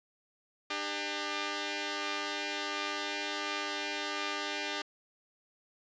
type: tone pair together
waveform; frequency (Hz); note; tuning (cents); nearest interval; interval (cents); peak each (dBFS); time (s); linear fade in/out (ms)
5% pulse; 299.8 / 400.2; D4 / G4; +36 / +36; perfect fourth; 500; -25; 0.7-4.82; 5
effects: resampled to 16000 Hz